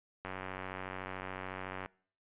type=click train; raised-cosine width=0.5 ms; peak=-25 dBFS; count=152; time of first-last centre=0.25-1.86 s; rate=93.8 Hz; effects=noise-tail reverb RT60 0.5 s tail -24 dB re dry + resampled to 8000 Hz